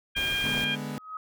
harmonic tone, 803 Hz, G5, 41 cents sharp, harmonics 2 / 3 / 4, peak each -32 / -30 / -29 dBFS, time 0.15-0.76 s, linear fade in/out 20 ms
pink noise, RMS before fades -37 dBFS, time 0.16-0.65 s, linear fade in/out 10 ms
40% pulse chord, G# diminished, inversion second, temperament equal, 146.83 / 207.7 / 246.9 Hz, D3 / G#3 / B3, 0 / 0 / 0 cents, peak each -36 dBFS, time 0.44-0.98 s, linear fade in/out 0 ms
sine tone with exponential growth, 1266 Hz, D#6, 30 cents sharp, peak -31 dBFS, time 0.79-1.17 s, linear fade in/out 2 ms, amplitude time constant 82 ms
effects none

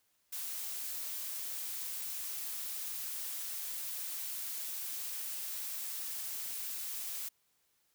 blue noise, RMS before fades -40 dBFS, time 0.32-7.29 s, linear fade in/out 10 ms, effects white hiss -75 dBFS RMS until 7.94 s

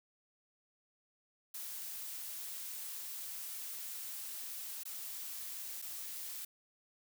blue noise with dropouts, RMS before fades -44 dBFS, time 1.54-6.45 s, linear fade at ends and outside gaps 5 ms, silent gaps 4.835-4.853 / 5.818-5.822 s, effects none

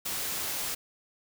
white noise, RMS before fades -33 dBFS, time 0.05-0.75 s, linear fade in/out 10 ms, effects none

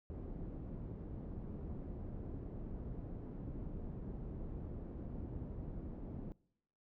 pink low-pass noise, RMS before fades -45 dBFS, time 0.1-6.32 s, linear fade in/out 0 ms, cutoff 340 Hz, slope 12 dB/octave, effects noise-tail reverb RT60 0.8 s tail -24 dB re dry

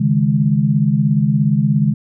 sine chord, C# suspended second, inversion none, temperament equal, 138.59 / 155.56 / 207.7 Hz, C#3 / D#3 / G#3, 0 / 0 / 0 cents, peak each -16 dBFS, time 0-1.94 s, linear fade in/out 10 ms, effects none

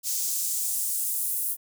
white noise with high-pass filter sweep, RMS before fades -28 dBFS, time 0.03-1.57 s, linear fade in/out 50 ms, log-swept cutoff 6000 to 11000 Hz, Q 1.5, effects none

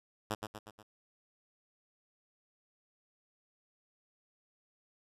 5% pulse tone with echo, 107.1 Hz, A2, 46 cents flat, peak -22 dBFS, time 0.3-0.35 s, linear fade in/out 10 ms, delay 120 ms, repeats 4, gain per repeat -5 dB, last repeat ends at 0.83 s, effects resampled to 32000 Hz

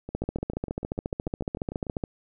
two click trains, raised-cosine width 2 ms, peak -23 / -15 dBFS, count 13 / 28, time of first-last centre 0.09-1.868 / 0.15-2.038 s, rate 6.75 / 14.3 Hz, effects none

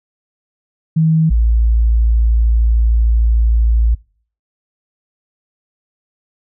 sine tone pair in turn, 160 / 56.57 Hz, D#3 / A1, +49 / +49 cents, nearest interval octave + tritone, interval 1800 cents, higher first, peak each -9 dBFS, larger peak neither, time 0.96-1.3 / 1.3-3.95 s, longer second, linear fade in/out 10 ms, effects noise-tail reverb RT60 0.5 s tail -25 dB re dry

